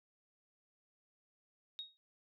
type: tone with exponential decay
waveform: sine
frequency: 3757 Hz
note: A#7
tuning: 13 cents sharp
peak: -38 dBFS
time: 1.79-1.97 s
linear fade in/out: 0 ms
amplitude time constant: 39 ms
effects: none